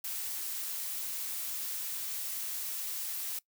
blue noise, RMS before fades -37 dBFS, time 0.04-3.39 s, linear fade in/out 5 ms, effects noise-tail reverb RT60 0.1 s tail -21 dB re dry

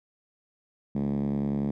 5% pulse tone with band-pass filter, 70.4 Hz, C#2, 27 cents sharp, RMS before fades -28 dBFS, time 0.95-1.71 s, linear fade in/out 5 ms, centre 190 Hz, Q 3.8, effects none

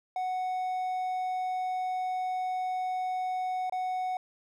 triangle tone with dropouts, 740 Hz, F#5, in tune, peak -27 dBFS, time 0.16-4.17 s, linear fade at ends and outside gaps 2 ms, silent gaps 3.697-3.723 s, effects none

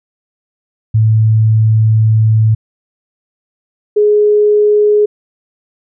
sine tone pair in turn, 110 / 418.3 Hz, A2 / G#4, 0 / +12 cents, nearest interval octave + major seventh, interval 2312 cents, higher second, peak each -6 dBFS, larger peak neither, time 0.94-2.55 / 3.96-5.06 s, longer first, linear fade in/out 10 ms, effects none

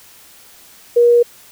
sine tone, 477 Hz, A#4, 40 cents sharp, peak -7 dBFS, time 0.96-1.23 s, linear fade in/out 10 ms, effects white hiss -44 dBFS RMS until 1.51 s

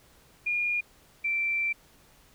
sine tone pair in turn, 2425 / 2344 Hz, D#7 / D7, -45 / -4 cents, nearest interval minor second, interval 59 cents, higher first, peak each -25 dBFS, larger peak neither, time 0.46-0.81 / 1.24-1.73 s, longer second, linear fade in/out 10 ms, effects pink hiss -59 dBFS RMS until 2.34 s

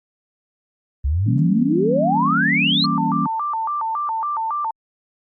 sine exponential sweep, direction up, 64.4 to 4382 Hz, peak -16 dBFS, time 1.04-2.86 s, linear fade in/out 10 ms
sine chord, E diminished seventh, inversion none, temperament equal with one note detuned, 164.81 / 194.76 / 233.1 / 277.2 Hz, E3 / G3 / Bb3 / Db4, 0 / -11 / 0 / 0 cents, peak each -24 dBFS, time 1.26-3.27 s, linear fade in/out 10 ms
sine tone with vibrato, 1027 Hz, C6, 33 cents flat, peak -20 dBFS, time 2.84-4.71 s, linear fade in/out 5 ms, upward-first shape square, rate 3.6 Hz, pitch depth 240 cents each way
effects Opus 48 kbps

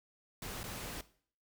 pink noise with dropouts, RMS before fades -43 dBFS, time 0.42-1.01 s, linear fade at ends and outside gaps 2 ms, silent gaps 0.632-0.639 s, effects noise-tail reverb RT60 0.5 s tail -17 dB re dry

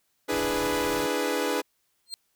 sawtooth chord, E dominant seventh, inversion third, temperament equal, 293.7 / 329.6 / 415.3 / 493.9 Hz, D4 / E4 / G#4 / B4, 0 / 0 / 0 / 0 cents, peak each -27 / -30 / -26 / -25 dBFS, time 0.28-1.62 s, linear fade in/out 20 ms
pink noise, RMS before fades -38 dBFS, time 0.32-1.06 s, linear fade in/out 2 ms
35% pulse tone with exponential growth, 4200 Hz, C8, 6 cents sharp, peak -27 dBFS, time 2.06-2.14 s, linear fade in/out 0 ms, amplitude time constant 16 ms
effects white hiss -72 dBFS RMS until 2.35 s

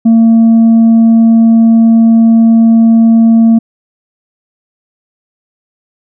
sine tone with tanh clipping, 227.3 Hz, A#3, 43 cents flat, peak -3 dBFS, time 0.05-3.59 s, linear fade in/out 10 ms, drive 2 dB, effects none

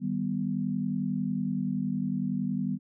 sine chord, Eb augmented, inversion none, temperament equal, 155.56 / 196 / 246.9 Hz, Eb3 / G3 / B3, 0 / 0 / 0 cents, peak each -34 / -30 / -31 dBFS, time 0-2.79 s, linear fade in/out 50 ms, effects none

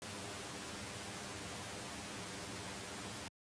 pink noise with comb filter, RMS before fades -45 dBFS, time 0.02-3.28 s, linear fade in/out 0 ms, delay 10 ms, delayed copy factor +0.65, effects high-pass 100 Hz 12 dB/octave + resampled to 22050 Hz

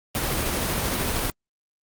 pink noise with tremolo, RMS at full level -24 dBFS, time 0.15-1.3 s, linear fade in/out 0 ms, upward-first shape triangle, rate 13 Hz, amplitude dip 25%, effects Opus 24 kbps

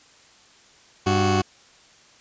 20% pulse tone pair together, 98 / 370 Hz, G2 / F#4, 0 / 0 cents, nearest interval octave + major seventh, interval 2300 cents, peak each -16 dBFS, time 1.06-1.42 s, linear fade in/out 10 ms, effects white hiss -53 dBFS RMS until 2.2 s + resampled to 16000 Hz

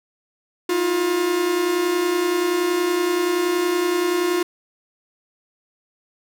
45% pulse tone pair together, 324.2 / 354.8 Hz, E4 / F4, -29 / +27 cents, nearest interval major second, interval 156 cents, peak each -26 / -19 dBFS, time 0.69-4.43 s, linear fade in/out 5 ms, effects none

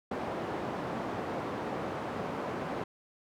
white band-pass noise, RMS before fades -36 dBFS, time 0.11-2.84 s, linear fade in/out 5 ms, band 120 to 780 Hz, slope 12 dB/octave, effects none

